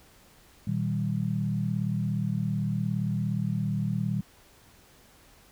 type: tone cluster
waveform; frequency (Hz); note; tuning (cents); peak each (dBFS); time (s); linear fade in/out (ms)
sine; 118.8 / 158 / 195.4; A#2 / D#3 / G3; +33 / +27 / -5; -30; 0.67-4.21; 5
effects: pink hiss -57 dBFS RMS until 5.51 s